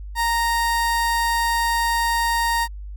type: tone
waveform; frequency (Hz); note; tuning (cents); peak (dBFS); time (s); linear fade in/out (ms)
30% pulse; 930; A#5; -4; -16; 0.15-2.68; 50
effects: added 50 Hz sine -31 dBFS peak until 2.96 s